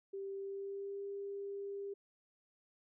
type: tone with pitch glide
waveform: sine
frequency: 392 to 399.1 Hz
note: G4 to G4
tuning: 0 to +31 cents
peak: -40 dBFS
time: 0.13-1.94 s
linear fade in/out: 10 ms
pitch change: +31 cents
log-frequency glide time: 0.35-1.03 s
effects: none